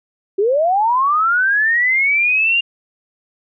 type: linear sweep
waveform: sine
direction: up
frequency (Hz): 373.5 to 2818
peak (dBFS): -12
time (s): 0.38-2.61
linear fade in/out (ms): 10
effects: none

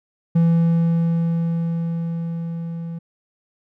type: tone with level ramp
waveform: triangle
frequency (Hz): 167.1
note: E3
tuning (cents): +24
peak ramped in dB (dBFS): -10 to -25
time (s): 0.35-2.99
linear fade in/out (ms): 10
effects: none

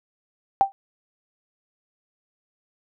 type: tone with exponential decay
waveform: sine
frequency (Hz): 784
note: G5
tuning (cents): 0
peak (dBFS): -9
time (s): 0.61-0.72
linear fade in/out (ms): 0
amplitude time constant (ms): 23
effects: none

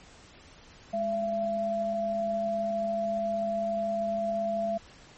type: tone pair together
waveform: sine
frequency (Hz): 207.7 / 674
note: G#3 / E5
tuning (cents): 0 / +38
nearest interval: octave + minor sixth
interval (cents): 2038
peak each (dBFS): -35 / -27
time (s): 0.93-4.78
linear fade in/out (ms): 10
effects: pink hiss -53 dBFS RMS until 5.17 s + MP3 32 kbps

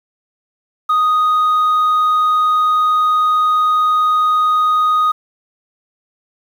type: tone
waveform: sine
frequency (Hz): 1244.5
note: D#6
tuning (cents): 0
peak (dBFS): -8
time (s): 0.89-5.12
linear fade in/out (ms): 10
effects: tanh soft clip ceiling -10 dBFS + 7-bit

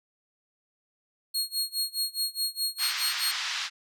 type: tone with tremolo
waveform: sawtooth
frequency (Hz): 4292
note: C8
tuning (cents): +43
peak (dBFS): -22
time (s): 1.34-3.32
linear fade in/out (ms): 10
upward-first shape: sine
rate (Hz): 4.8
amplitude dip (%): 95
type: band-pass noise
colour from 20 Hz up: white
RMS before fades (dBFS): -32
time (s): 2.78-3.7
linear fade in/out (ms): 50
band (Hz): 1100 to 5100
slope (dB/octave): 24
effects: none

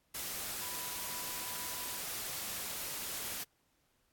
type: tone in noise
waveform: sine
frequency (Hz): 989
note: B5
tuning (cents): +2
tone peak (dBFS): -50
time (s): 0.61-1.99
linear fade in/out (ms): 10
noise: white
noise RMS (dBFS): -40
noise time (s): 0.14-3.44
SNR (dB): -13
effects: pink hiss -75 dBFS RMS until 4.12 s + AAC 64 kbps

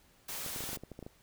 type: noise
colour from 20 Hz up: white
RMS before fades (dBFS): -40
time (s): 0.28-0.77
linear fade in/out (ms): 10
type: clicks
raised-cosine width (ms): 2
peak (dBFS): -31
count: 12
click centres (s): 0.463 / 0.562 / 0.606 / 0.639 / 0.691 / 0.731 / 0.772 / 0.836 / 0.917 / 0.991 / 1.027 / 1.065
effects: pink hiss -65 dBFS RMS until 1.22 s

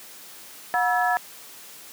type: tone cluster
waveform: sine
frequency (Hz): 725 / 965 / 1319 / 1709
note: F#5 / B5 / E6 / G#6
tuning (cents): -35 / -40 / +1 / +49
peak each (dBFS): -22 / -27 / -29 / -25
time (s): 0.74-1.17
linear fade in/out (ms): 0
effects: white hiss -44 dBFS RMS until 1.92 s + high-pass 150 Hz 12 dB/octave

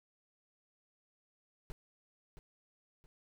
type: noise with echo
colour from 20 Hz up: brown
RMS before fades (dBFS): -42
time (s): 1.7-1.72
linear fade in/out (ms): 0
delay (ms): 670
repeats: 2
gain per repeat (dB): -9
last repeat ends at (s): 3.06
effects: none

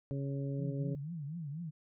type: harmonic tone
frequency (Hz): 138.59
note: C#3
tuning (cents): 0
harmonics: 1 / 2 / 3 / 4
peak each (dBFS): -35 / -41 / -45 / -47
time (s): 0.11-0.95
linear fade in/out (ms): 0
type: tone with vibrato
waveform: sine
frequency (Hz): 155.56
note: D#3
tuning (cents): 0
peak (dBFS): -38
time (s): 0.58-1.71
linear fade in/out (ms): 20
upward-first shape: triangle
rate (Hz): 4.1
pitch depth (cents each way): 230
effects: none

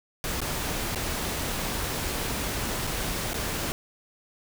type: noise with dropouts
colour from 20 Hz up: pink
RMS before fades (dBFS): -30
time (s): 0.24-3.72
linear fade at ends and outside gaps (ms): 0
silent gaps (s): 0.404-0.416 / 0.948-0.958 / 2.869-2.873 / 3.333-3.342
effects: none

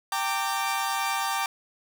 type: chord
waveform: sawtooth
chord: G minor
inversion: none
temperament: equal with one note detuned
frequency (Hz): 784 / 913.1 / 1174.7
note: G5 / Bb5 / D6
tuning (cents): 0 / -36 / 0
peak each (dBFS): -26 / -27 / -26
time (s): 0.12-1.46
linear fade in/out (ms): 2
effects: none

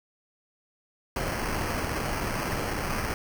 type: noise with sample-and-hold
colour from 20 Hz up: pink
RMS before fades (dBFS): -30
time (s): 1.16-3.14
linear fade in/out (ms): 2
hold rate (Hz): 3675
effects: none

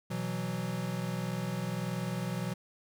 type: chord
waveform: square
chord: B suspended fourth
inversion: none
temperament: equal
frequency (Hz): 123.47 / 164.81 / 185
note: B2 / E3 / F#3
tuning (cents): 0 / 0 / 0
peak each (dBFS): -38 / -38 / -37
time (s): 0.1-2.54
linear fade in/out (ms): 10
effects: none

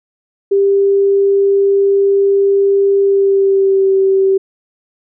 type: tone with pitch glide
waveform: sine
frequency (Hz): 396.2 to 386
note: G4 to G4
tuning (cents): +18 to -27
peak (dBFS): -8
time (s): 0.51-4.38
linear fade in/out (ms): 10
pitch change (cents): -45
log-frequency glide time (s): 3.01-3.92
effects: none

